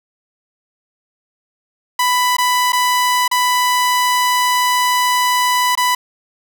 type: tone with dropouts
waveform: sawtooth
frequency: 993 Hz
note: B5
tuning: 9 cents sharp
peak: -9 dBFS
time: 1.99-5.95 s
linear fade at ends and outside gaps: 5 ms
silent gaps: 2.368-2.383 / 2.722-2.73 / 3.279-3.313 / 5.753-5.774 s
effects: none